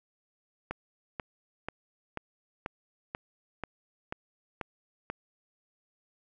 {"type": "click train", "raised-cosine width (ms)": 0.5, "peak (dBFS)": -19, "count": 10, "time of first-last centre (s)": [0.71, 5.1], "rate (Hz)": 2.05, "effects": []}